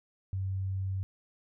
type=tone; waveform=sine; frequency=95.6 Hz; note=G2; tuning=43 cents flat; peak=-30 dBFS; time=0.33-1.03 s; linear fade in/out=0 ms; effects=none